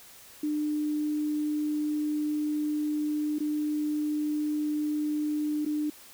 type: tone with dropouts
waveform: sine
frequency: 300.4 Hz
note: D4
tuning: 39 cents sharp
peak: -26 dBFS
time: 0.43-5.9 s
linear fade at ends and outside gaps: 5 ms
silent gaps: 3.386-3.403 / 5.651-5.661 s
effects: white hiss -51 dBFS RMS until 6.13 s